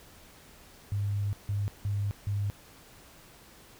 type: tone bursts at uneven times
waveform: sine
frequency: 101.4 Hz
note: G#2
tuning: 41 cents flat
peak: -27 dBFS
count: 4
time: 0.92-1.33 / 1.49-1.68 / 1.85-2.11 / 2.27-2.5 s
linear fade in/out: 0 ms
effects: pink hiss -54 dBFS RMS until 3.79 s